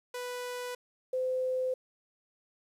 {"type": "tone pair in turn", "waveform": ["sawtooth", "sine"], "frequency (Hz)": [493.9, 513.1], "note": ["B4", "C5"], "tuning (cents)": [0, -34], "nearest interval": "minor second", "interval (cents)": 66, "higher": "second", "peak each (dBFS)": [-32, -28], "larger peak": "second", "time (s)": [[0.14, 0.75], [1.13, 1.74]], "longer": "neither", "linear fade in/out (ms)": 5, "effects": ["resampled to 32000 Hz", "10-bit"]}